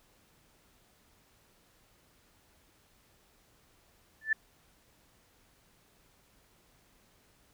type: tone with exponential growth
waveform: sine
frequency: 1760 Hz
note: A6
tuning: in tune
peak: -21 dBFS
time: 4.21-4.33 s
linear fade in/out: 5 ms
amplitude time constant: 26 ms
effects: pink hiss -66 dBFS RMS until 7.53 s